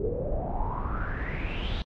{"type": "noise with low-pass filter sweep", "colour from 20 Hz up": "brown", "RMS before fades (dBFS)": -30, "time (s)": [0, 1.82], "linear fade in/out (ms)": 2, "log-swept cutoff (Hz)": [410, 3800], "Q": 8.1, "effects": ["AAC 48 kbps"]}